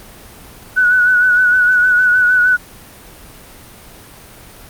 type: tone with vibrato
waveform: sine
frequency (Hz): 1480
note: F#6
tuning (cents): 0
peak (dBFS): -8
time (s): 0.76-2.57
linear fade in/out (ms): 20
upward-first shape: sine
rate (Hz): 6.5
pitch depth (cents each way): 36
effects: pink hiss -38 dBFS RMS until 4.69 s + Opus 32 kbps